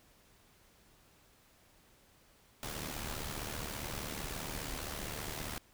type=noise with amplitude modulation; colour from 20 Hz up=pink; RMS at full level=-38 dBFS; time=2.63-5.58 s; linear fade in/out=0 ms; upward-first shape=sine; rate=75.1 Hz; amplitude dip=65%; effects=pink hiss -65 dBFS RMS until 5.73 s